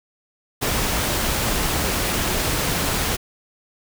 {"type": "noise", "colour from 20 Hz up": "pink", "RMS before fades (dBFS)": -22, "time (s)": [0.61, 3.17], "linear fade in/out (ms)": 20, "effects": []}